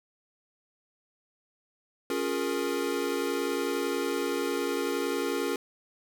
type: chord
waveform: square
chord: Bb minor seventh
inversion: first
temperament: equal with one note detuned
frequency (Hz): 277.2 / 354.7 / 415.3 / 466.2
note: Db4 / F4 / Ab4 / Bb4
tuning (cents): 0 / +27 / 0 / 0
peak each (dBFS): -34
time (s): 2.1-5.56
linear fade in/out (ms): 2
effects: none